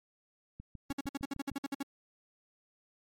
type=click train; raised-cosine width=5 ms; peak=-33 dBFS; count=7; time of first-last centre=0.6-1.516 s; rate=6.55 Hz
type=tone bursts; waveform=45% pulse; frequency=277.2 Hz; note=C#4; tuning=in tune; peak=-33 dBFS; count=12; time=0.9-1.829 s; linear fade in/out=5 ms; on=27 ms; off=55 ms
effects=MP3 64 kbps